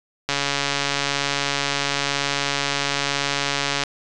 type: click train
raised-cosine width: 0.2 ms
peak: -4 dBFS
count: 501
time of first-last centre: 0.29-3.836 s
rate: 141 Hz
effects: resampled to 22050 Hz